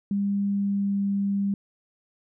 sine tone with pitch glide, 200.4 to 199.13 Hz, G3 to G3, +38 to +27 cents, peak -22 dBFS, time 0.11-1.54 s, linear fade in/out 2 ms, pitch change -11 cents, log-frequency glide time 0.45-1.01 s, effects none

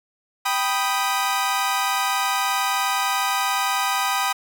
sawtooth chord, G augmented, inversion none, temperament equal, 784 / 987.8 / 1244.5 Hz, G5 / B5 / D#6, 0 / 0 / 0 cents, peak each -21 dBFS, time 0.45-4.33 s, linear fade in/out 10 ms, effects none

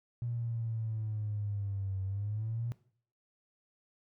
triangle linear two-way sweep, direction down then up, 120 to 95 to 120 Hz, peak -29 dBFS, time 0.22-2.72 s, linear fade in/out 0 ms, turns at 2.03 s, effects noise-tail reverb RT60 0.5 s tail -20 dB re dry + tanh soft clip ceiling -30 dBFS

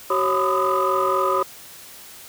sine tone cluster, 379.6 / 548 / 1005 / 1217 / 1261 Hz, F#4 / C#5 / B5 / D#6 / D#6, +44 / -20 / +30 / -39 / +23 cents, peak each -23 dBFS, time 0.1-1.43 s, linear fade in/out 5 ms, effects tanh soft clip ceiling -11 dBFS + white hiss -42 dBFS RMS until 2.28 s

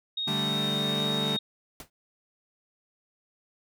sine tone with vibrato, 3729 Hz, A#7, in tune, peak -28 dBFS, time 0.17-1.39 s, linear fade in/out 5 ms, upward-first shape triangle, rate 1.3 Hz, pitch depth 9 cents each way
sawtooth chord, D suspended fourth, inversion none, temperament equal, 146.83 / 196 / 220 Hz, D3 / G3 / A3, 0 / 0 / 0 cents, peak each -29 dBFS, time 0.27-1.37 s, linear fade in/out 10 ms
pink noise with exponential decay, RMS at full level -37 dBFS, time 1.8-1.9 s, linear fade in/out 2 ms, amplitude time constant 20 ms
effects none

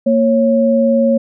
sine tone pair together, 231.2 / 550 Hz, A#3 / C#5, -14 / -14 cents, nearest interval octave + minor third, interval 1500 cents, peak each -12 / -12 dBFS, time 0.06-1.18 s, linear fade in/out 10 ms, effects none

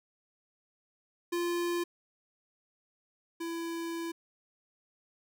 square tone pair in turn, 346.6 / 334.1 Hz, F4 / E4, -13 / +23 cents, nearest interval minor second, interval 64 cents, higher first, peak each -30 / -35 dBFS, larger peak first, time 1.32-1.84 / 3.4-4.12 s, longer second, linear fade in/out 10 ms, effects none

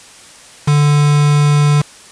triangle tone with quantisation, 146.83 Hz, D3, in tune, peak -6 dBFS, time 0.67-1.82 s, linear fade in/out 10 ms, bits 3, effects white hiss -39 dBFS RMS until 2.11 s + resampled to 22050 Hz

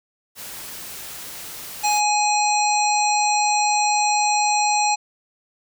white noise, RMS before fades -35 dBFS, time 0.35-2.02 s, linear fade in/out 50 ms
harmonic tone, 836 Hz, G#5, 11 cents sharp, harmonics 1 / 3 / 5 / 7 / 9, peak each -18 / -25 / -27 / -29 / -26 dBFS, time 1.83-4.96 s, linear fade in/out 20 ms
effects none

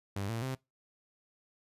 sawtooth tone with pitch steps, 99.4 / 114.18 / 131.16 Hz, G2 / A#2 / C3, +25 / -35 / +5 cents, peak -30 dBFS, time 0.16-0.55 s, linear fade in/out 5 ms, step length 130 ms, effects noise-tail reverb RT60 0.2 s tail -22 dB re dry + resampled to 32000 Hz

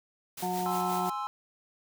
white noise with tremolo, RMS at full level -40 dBFS, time 0.37-1.1 s, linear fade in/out 5 ms, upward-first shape sine, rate 5.7 Hz, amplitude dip 50%
harmonic tone, 181.3 Hz, F#3, 35 cents flat, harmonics 1 / 2 / 4 / 5, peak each -35 / -36 / -32 / -36 dBFS, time 0.42-1.1 s, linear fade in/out 10 ms
triangle chord, Ab augmented, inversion none, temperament equal, 830.6 / 1046.5 / 1318.5 Hz, Ab5 / C6 / E6, 0 / 0 / 0 cents, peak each -34 dBFS, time 0.66-1.27 s, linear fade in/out 0 ms
effects none

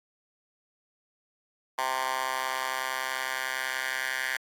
10% pulse tone with high-pass filter sweep, 130.81 Hz, C3, in tune, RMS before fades -31 dBFS, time 1.78-4.37 s, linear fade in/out 5 ms, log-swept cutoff 1000 to 1600 Hz, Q 3.6, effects AAC 64 kbps

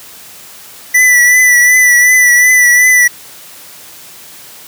square tone with vibrato, 1975.5 Hz, B6, in tune, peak -5 dBFS, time 0.94-3.08 s, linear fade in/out 10 ms, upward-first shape triangle, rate 2.7 Hz, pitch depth 39 cents each way, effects white hiss -34 dBFS RMS until 4.67 s + high-pass 80 Hz 12 dB/octave

